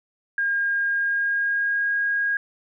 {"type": "tone with pitch glide", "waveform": "sine", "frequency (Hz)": [1617, 1634.8], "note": ["G#6", "G#6"], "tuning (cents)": [-47, -28], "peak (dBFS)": -20, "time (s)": [0.38, 2.37], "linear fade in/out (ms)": 2, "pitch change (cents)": 19, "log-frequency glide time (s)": [0.85, 1.92], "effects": []}